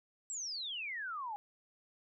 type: exponential sweep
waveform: sine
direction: down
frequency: 7902 to 804 Hz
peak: -38 dBFS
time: 0.3-1.36 s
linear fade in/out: 0 ms
effects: none